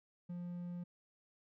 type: tone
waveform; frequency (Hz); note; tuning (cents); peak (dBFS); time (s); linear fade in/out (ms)
triangle; 175.6; F3; +10; -39; 0.29-0.84; 10
effects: none